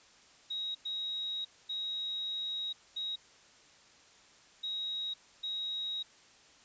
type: tone bursts at uneven times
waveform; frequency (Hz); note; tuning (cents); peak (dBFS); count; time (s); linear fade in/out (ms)
sine; 3802; A#7; +33; -34; 6; 0.5-0.75 / 0.85-1.45 / 1.69-2.73 / 2.96-3.16 / 4.63-5.14 / 5.43-6.03; 10
effects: white hiss -60 dBFS RMS until 6.64 s + resampled to 16000 Hz